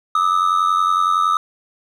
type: ring-modulated tone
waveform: triangle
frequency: 1244.5 Hz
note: D#6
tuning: in tune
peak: -9 dBFS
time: 0.15-1.37 s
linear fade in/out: 2 ms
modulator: 45.4 Hz
effects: none